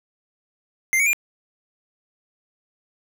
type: tone with pitch steps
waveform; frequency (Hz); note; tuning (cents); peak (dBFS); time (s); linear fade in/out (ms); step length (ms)
square; 2093 / 2243 / 2404; C7 / C#7 / D7; 0 / +20 / +40; -17; 0.93-1.131; 0; 67
effects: 9-bit